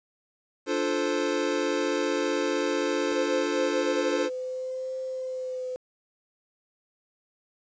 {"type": "chord", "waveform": "square", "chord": "D minor seventh", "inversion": "none", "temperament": "equal", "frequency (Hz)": [293.7, 349.2, 440, 523.3], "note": ["D4", "F4", "A4", "C5"], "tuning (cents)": [0, 0, 0, 0], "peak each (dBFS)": -31, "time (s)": [0.66, 4.3], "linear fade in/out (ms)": 50}
{"type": "tone with vibrato", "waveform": "sine", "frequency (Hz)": 514, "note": "C5", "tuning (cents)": -31, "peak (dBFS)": -30, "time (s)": [3.12, 5.76], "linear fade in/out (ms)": 0, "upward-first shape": "triangle", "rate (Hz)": 0.67, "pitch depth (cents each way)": 23}
{"effects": ["resampled to 16000 Hz", "9-bit"]}